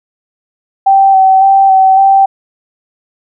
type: tone with vibrato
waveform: sine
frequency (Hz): 772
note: G5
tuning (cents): -27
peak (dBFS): -3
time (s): 0.86-2.26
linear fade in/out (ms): 10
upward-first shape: square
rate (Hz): 1.8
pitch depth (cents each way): 18
effects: none